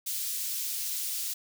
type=high-pass noise; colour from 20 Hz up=white; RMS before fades=-33 dBFS; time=0.06-1.34 s; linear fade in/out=10 ms; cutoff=3900 Hz; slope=12 dB/octave; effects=none